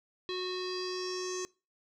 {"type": "tone with low-pass filter sweep", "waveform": "square", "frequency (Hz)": 366.9, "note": "F#4", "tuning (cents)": -15, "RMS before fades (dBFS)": -36, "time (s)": [0.29, 1.45], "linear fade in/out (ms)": 0, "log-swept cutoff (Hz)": [3800, 6500], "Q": 7.5, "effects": ["noise-tail reverb RT60 0.3 s tail -23 dB re dry"]}